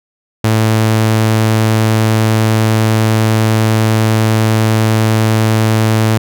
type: tone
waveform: sawtooth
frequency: 110 Hz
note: A2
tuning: in tune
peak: -5 dBFS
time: 0.44-6.18 s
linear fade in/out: 5 ms
effects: none